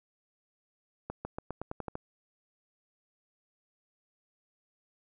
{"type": "accelerating click train", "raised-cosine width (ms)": 1, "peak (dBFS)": -22, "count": 9, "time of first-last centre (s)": [1.1, 1.954], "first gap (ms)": 150, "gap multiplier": 0.9, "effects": []}